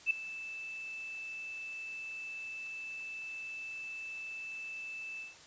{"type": "tone with ADSR envelope", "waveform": "sine", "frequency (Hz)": 2637, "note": "E7", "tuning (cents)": 0, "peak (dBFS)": -23, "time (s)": [0.06, 5.36], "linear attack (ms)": 46, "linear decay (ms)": 5, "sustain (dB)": -17, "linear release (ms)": 160, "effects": ["white hiss -55 dBFS RMS until 5.46 s", "resampled to 16000 Hz"]}